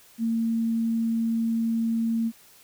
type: tone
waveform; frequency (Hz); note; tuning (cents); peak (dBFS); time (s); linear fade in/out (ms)
sine; 227.8; A#3; -40; -22; 0.18-2.32; 50
effects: white hiss -54 dBFS RMS until 2.63 s